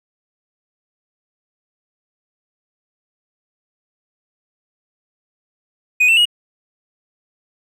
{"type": "tone with pitch steps", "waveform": "triangle", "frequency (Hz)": [2489, 2683, 2892], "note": ["D#7", "E7", "F#7"], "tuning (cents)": [0, 30, -40], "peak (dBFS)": -8, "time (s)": [6, 6.255], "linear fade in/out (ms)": 10, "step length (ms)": 85, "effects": []}